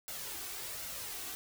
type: noise with flanger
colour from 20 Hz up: white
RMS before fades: -42 dBFS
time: 0.08-1.35 s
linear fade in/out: 0 ms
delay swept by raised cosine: 1.4 to 2.7 ms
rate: 1.3 Hz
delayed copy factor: +0.5
effects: none